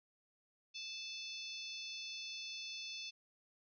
harmonic tone, 875 Hz, A5, 10 cents flat, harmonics 3 / 4 / 5 / 6 / 7, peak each -49 / -49 / -50 / -51 / -55 dBFS, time 0.74-3.11 s, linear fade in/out 20 ms, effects none

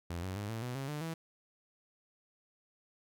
sawtooth tone with pitch steps, 85.6 / 93.89 / 102.98 / 112.95 / 123.89 / 135.88 / 149.04 / 163.47 Hz, F2 / F#2 / G#2 / A2 / B2 / C#3 / D3 / E3, -34 / +26 / -14 / +46 / +6 / -34 / +26 / -14 cents, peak -33 dBFS, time 0.1-1.14 s, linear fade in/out 5 ms, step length 130 ms, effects none

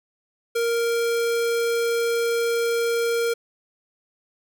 square tone, 466.2 Hz, A#4, in tune, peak -21 dBFS, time 0.55-3.34 s, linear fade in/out 10 ms, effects none

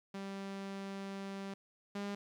sawtooth tone pair in turn, 196 / 201.7 Hz, G3 / G3, 0 / +50 cents, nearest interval unison, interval 50 cents, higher second, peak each -37 / -34 dBFS, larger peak second, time 0.14-1.54 / 1.95-2.15 s, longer first, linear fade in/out 5 ms, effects low-pass 6000 Hz 12 dB/octave + 12-bit

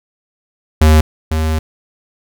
square tone pair in turn, 77.78 / 78.87 Hz, D#2 / D#2, 0 / +24 cents, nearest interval unison, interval 24 cents, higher second, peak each -6 / -14 dBFS, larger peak first, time 0.81-1.01 / 1.31-1.59 s, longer second, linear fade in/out 5 ms, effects none

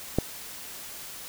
click, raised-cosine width 2 ms, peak -8 dBFS, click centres 0.186 s, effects white hiss -41 dBFS RMS until 1.28 s

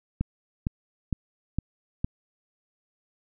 click train, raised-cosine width 5 ms, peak -13 dBFS, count 5, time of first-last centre 0.21-2.045 s, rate 2.18 Hz, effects none

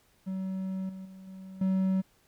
triangle tone with level steps, 189.4 Hz, F#3, 41 cents sharp, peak -29 / -37 / -43 / -40 / -22 dBFS, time 0.26-2.02 s, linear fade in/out 20 ms, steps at 0.89 / 1.05 / 1.27 / 1.61 s, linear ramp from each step 5 ms, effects pink hiss -66 dBFS RMS until 2.27 s

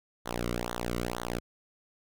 sawtooth tone with flanger, 59.5 Hz, A#1, 36 cents sharp, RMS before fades -34 dBFS, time 0.25-1.4 s, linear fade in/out 20 ms, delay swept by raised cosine 0.39 to 1.21 ms, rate 2.1 Hz, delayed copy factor -1, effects none

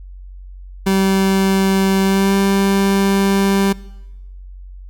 30% pulse tone with pitch glide, 192.8 to 196.4 Hz, G3 to G3, -28 to +4 cents, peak -10 dBFS, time 0.86-3.73 s, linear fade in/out 10 ms, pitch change +32 cents, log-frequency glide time 2.03-2.34 s, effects noise-tail reverb RT60 1.0 s tail -22 dB re dry + added 46 Hz sine -32 dBFS peak until 4.89 s

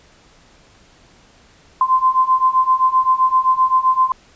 sine beating tone pair, 1032 / 1039.7 Hz, C6 / C6, -24 / -11 cents, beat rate 7.7 Hz, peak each -16 / -14 dBFS, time 1.81-4.12 s, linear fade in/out 2 ms, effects pink hiss -50 dBFS RMS until 4.35 s + resampled to 16000 Hz

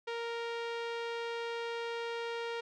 sawtooth tone with low-pass filter, 465.9 Hz, A#4, 1 cent flat, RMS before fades -38 dBFS, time 0.07-2.61 s, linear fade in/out 10 ms, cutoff 3500 Hz, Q 1.2, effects none

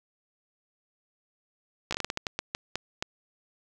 slowing click train, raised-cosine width 0.2 ms, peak -12 dBFS, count 13, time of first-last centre 1.91-3.025 s, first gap 15 ms, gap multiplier 1.3, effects none

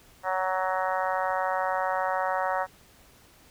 harmonic tone, 186.7 Hz, F#3, 16 cents sharp, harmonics 3 / 4 / 5 / 6 / 7 / 8 / 9 / 10, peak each -31 / -30 / -31 / -34 / -35 / -37 / -41 / -37 dBFS, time 0.23-2.67 s, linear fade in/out 50 ms, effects pink hiss -56 dBFS RMS until 3.5 s

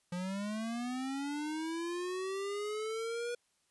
square linear sweep, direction up, 174.61 to 484 Hz, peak -36 dBFS, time 0.12-3.35 s, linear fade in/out 5 ms, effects white hiss -75 dBFS RMS until 3.7 s + resampled to 24000 Hz

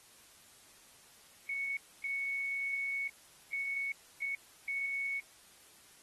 sine tone bursts at uneven times, 2217 Hz, C#7, in tune, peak -33 dBFS, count 5, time 1.49-1.77 / 2.04-3.08 / 3.53-3.92 / 4.22-4.35 / 4.68-5.2 s, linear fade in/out 2 ms, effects white hiss -60 dBFS RMS until 6.02 s + AAC 32 kbps

